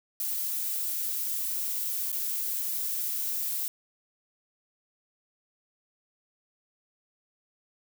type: noise with dropouts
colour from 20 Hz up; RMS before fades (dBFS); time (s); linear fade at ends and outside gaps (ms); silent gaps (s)
violet; -31; 0.2-3.68; 1; 2.118-2.127
effects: none